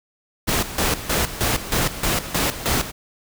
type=noise with tremolo; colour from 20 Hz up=pink; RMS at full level=-20 dBFS; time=0.47-2.92 s; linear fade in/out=20 ms; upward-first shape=square; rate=3.2 Hz; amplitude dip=75%; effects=none